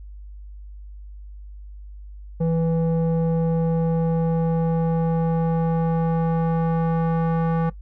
square tone with low-pass filter sweep, 164.7 Hz, E3, 1 cent flat, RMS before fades -21 dBFS, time 2.4-7.7 s, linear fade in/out 10 ms, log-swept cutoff 510 to 1100 Hz, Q 1.5, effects noise-tail reverb RT60 0.1 s tail -19 dB re dry + added 50 Hz sine -36 dBFS peak until 7.81 s

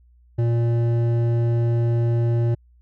sine tone with hard clipping, 117.4 Hz, A#2, 13 cents sharp, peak -19 dBFS, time 0.38-2.55 s, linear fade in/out 10 ms, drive 10 dB, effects added 60 Hz sine -51 dBFS peak until 2.81 s

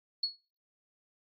sine tone with exponential decay, 4360 Hz, C#8, 29 cents flat, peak -25 dBFS, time 0.23-0.4 s, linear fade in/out 5 ms, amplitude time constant 35 ms, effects noise-tail reverb RT60 0.4 s tail -23 dB re dry + AAC 32 kbps

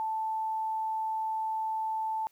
sine tone, 880 Hz, A5, in tune, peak -29 dBFS, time 0-2.27 s, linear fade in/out 0 ms, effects white hiss -68 dBFS RMS until 2.31 s

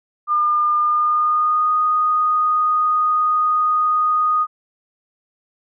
sine tone with pitch glide, 1206 to 1238.5 Hz, D6 to D#6, +46 to -8 cents, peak -14 dBFS, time 0.27-4.47 s, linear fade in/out 50 ms, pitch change +46 cents, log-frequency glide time 0.78-1.74 s, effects none

